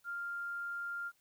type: tone with quantisation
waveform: sine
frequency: 1396.9 Hz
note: F6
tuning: in tune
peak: -37 dBFS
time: 0.04-1.12 s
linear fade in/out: 50 ms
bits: 11
effects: white hiss -73 dBFS RMS until 1.2 s